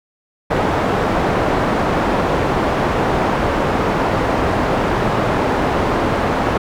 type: low-pass noise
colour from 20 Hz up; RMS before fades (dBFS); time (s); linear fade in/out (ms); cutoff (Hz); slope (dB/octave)
white; -17; 0.5-6.58; 10; 870; 12
effects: none